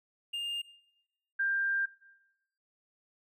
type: tone pair in turn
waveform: triangle / sine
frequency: 2814 / 1590.3 Hz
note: F7 / G6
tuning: +12 / +24 cents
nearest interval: minor seventh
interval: 988 cents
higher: first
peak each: -31 / -27 dBFS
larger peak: second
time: 0.33-0.62 / 1.39-1.86 s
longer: second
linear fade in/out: 10 ms
effects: noise-tail reverb RT60 0.9 s tail -20 dB re dry